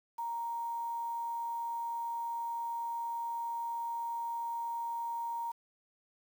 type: tone with quantisation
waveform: sine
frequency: 932.3 Hz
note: A#5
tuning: in tune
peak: -34 dBFS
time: 0.18-5.52 s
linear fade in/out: 10 ms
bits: 9
effects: none